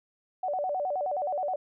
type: tone with vibrato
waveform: sine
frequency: 659.3 Hz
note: E5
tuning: in tune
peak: -27 dBFS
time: 0.43-1.56 s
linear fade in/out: 5 ms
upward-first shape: square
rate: 9.5 Hz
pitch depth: 210 cents each way
effects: none